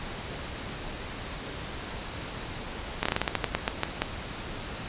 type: slowing click train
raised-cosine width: 0.3 ms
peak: -8 dBFS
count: 13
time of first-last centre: 3.03-4.02 s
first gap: 25 ms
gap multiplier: 1.2
effects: pink hiss -37 dBFS RMS until 4.88 s + resampled to 8000 Hz